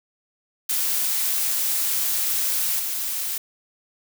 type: noise with level steps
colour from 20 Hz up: blue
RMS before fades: -23 / -27 dBFS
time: 0.69-3.38 s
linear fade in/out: 5 ms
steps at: 2.79 s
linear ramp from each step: 10 ms
effects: none